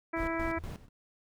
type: harmonic tone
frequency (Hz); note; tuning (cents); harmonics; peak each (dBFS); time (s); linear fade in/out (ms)
329.6; E4; 0; 1 / 2 / 3 / 4 / 5 / 6 / 7; -34 / -37 / -39 / -40 / -41 / -42 / -42; 0.13-0.59; 10
type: noise with tremolo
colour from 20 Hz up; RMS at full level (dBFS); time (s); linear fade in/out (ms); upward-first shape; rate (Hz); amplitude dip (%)
brown; -38; 0.15-0.89; 50; square; 4.1; 80
type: tone with exponential decay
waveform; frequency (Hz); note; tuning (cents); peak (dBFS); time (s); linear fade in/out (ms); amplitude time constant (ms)
sine; 80.6; E2; -38; -35; 0.57-0.73; 5; 33
effects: none